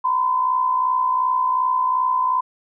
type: tone pair together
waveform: sine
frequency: 956.3 / 1019 Hz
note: A#5 / C6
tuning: +44 / -46 cents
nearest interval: minor second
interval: 110 cents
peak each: -25 / -17 dBFS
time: 0.04-2.41 s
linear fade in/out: 10 ms
effects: none